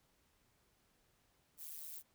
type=noise with amplitude modulation; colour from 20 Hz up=violet; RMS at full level=-45 dBFS; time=1.57-2.03 s; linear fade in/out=50 ms; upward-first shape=sine; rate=155 Hz; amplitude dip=90%; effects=pink hiss -75 dBFS RMS until 2.14 s